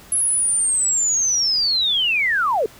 sine linear sweep, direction down, 10920 to 392 Hz, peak -16 dBFS, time 0.12-2.66 s, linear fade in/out 2 ms, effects pink hiss -45 dBFS RMS until 2.79 s

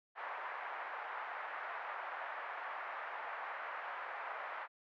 pink band-pass noise, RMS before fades -44 dBFS, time 0.15-4.68 s, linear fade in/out 50 ms, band 720 to 1900 Hz, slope 24 dB/octave, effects none

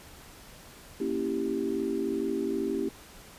sine chord, A# diminished seventh, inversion none, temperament equal, 233.1 / 277.2 / 329.6 / 392 Hz, A#3 / C#4 / E4 / G4, 0 / 0 / 0 / 0 cents, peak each -35 / -33 / -33 / -31 dBFS, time 1-2.89 s, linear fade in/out 5 ms, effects pink hiss -50 dBFS RMS until 3.38 s + resampled to 32000 Hz

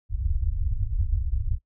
pink low-pass noise, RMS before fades -25 dBFS, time 0.09-1.59 s, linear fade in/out 50 ms, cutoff 100 Hz, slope 48 dB/octave, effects noise-tail reverb RT60 0.1 s tail -20 dB re dry

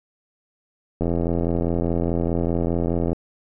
click train, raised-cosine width 2 ms, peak -10 dBFS, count 181, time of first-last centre 1.01-3.13 s, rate 84.9 Hz, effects none

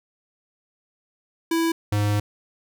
square tone pair in turn, 330 / 103.69 Hz, E4 / G#2, +2 / -2 cents, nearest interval octave + minor sixth, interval 2004 cents, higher first, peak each -20 dBFS, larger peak neither, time 1.51-1.72 / 1.92-2.2 s, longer second, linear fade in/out 5 ms, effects none

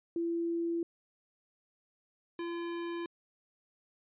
sine / square tone pair in turn, 337.4 / 341.1 Hz, E4 / F4, +40 / -41 cents, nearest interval unison, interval 19 cents, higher second, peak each -30 / -36 dBFS, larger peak first, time 0.16-0.83 / 2.39-3.06 s, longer neither, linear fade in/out 2 ms, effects resampled to 8000 Hz

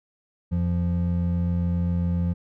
triangle tone pair together, 86.2 / 173.6 Hz, F2 / F3, -22 / -10 cents, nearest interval octave, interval 1212 cents, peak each -22 dBFS, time 0.51-2.34 s, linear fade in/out 20 ms, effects none

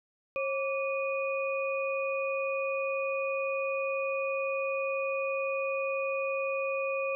sine tone cluster, 541 / 1157 / 2475 Hz, C#5 / D6 / D#7, -42 / -26 / -10 cents, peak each -30 / -38 / -35 dBFS, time 0.36-7.15 s, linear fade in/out 0 ms, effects none

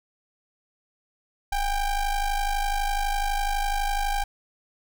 square ring-modulated tone, 392 Hz, G4, in tune, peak -21 dBFS, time 1.52-4.24 s, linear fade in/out 5 ms, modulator 418 Hz, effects none

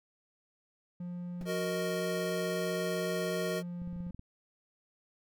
triangle tone with pitch glide, 176.4 to 175.18 Hz, F3 to F3, +18 to +6 cents, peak -35 dBFS, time 1-4.11 s, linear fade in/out 5 ms, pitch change -12 cents, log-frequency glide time 1.35-3.57 s
brown noise with exponential decay, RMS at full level -39 dBFS, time 1.41-1.5 s, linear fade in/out 1 ms, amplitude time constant 18 ms
square chord, D# minor, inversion first, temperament equal, 370 / 466.2 / 622.3 Hz, F#4 / A#4 / D#5, 0 / 0 / 0 cents, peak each -38 / -37 / -37 dBFS, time 1.45-3.63 s, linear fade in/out 50 ms
clicks, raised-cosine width 5 ms, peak -34 dBFS, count 9, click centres 3.818 / 3.875 / 3.929 / 3.963 / 4.005 / 4.067 / 4.106 / 4.146 / 4.194 s
effects none

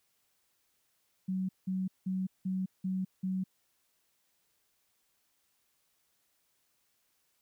sine tone bursts, 187.5 Hz, F#3, 23 cents sharp, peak -30 dBFS, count 6, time 1.28-3.44 s, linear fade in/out 10 ms, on 210 ms, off 180 ms, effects white hiss -75 dBFS RMS until 7.41 s

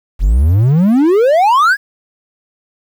triangle exponential sweep, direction up, 41.66 to 1713 Hz, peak -5 dBFS, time 0.19-1.77 s, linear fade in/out 50 ms, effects 7-bit

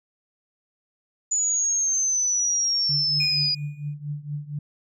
sine exponential sweep, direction down, 6970 to 4889 Hz, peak -20 dBFS, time 1.31-3.55 s, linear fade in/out 10 ms
sine tone with tremolo, 146.83 Hz, D3, in tune, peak -25 dBFS, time 2.89-4.59 s, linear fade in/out 5 ms, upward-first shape triangle, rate 4.3 Hz, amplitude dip 90%
triangle tone with exponential decay, 2453 Hz, D#7, 25 cents flat, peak -23 dBFS, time 3.2-3.94 s, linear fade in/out 5 ms, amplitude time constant 160 ms
effects none

